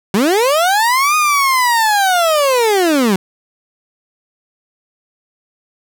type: linear two-way sweep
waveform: 30% pulse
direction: up then down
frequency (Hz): 180 to 1244.5 to 180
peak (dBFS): -8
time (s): 0.14-3.16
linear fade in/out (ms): 2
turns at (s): 1.16
effects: none